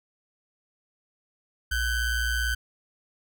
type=ring-modulated tone; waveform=square; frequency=784 Hz; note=G5; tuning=in tune; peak=-22 dBFS; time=1.71-2.55 s; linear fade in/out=10 ms; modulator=725 Hz; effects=none